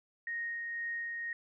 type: tone with tremolo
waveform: sine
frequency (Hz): 1864.7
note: A#6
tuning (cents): 0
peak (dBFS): -34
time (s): 0.27-1.33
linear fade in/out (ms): 2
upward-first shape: sine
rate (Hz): 2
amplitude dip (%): 25
effects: none